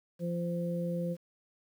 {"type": "harmonic tone", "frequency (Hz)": 172.5, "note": "F3", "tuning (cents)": -21, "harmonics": [1, 2, 3], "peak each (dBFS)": [-32, -43, -36], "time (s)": [0.19, 1.17], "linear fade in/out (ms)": 50, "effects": ["10-bit"]}